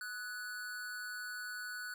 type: tone with amplitude modulation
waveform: square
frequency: 1480 Hz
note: F#6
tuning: in tune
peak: -39 dBFS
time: 0.01-1.94 s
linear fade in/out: 2 ms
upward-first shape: sine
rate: 211 Hz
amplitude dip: 55%
effects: none